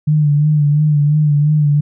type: tone with vibrato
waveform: sine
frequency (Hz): 149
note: D3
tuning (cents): +25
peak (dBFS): -9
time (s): 0.07-1.81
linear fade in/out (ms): 10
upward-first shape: sine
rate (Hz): 2.9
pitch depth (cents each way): 46
effects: none